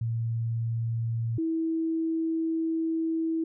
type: tone pair in turn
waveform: sine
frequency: 114.9 / 325 Hz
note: A#2 / E4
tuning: -25 / -24 cents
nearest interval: octave + tritone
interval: 1801 cents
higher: second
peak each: -26 / -25 dBFS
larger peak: second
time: 0.01-1.38 / 1.38-3.44 s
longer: second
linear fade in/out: 5 ms
effects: none